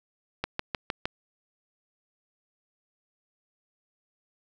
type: click train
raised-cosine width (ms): 0.3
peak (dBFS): -12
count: 5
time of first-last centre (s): 0.44-1.055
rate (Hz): 6.5
effects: none